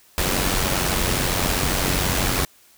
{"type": "noise with amplitude modulation", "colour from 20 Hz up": "pink", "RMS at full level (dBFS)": -19, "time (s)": [0.18, 2.45], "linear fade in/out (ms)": 0, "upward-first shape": "sine", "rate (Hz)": 92.4, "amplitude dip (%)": 55, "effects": ["white hiss -54 dBFS RMS until 2.77 s"]}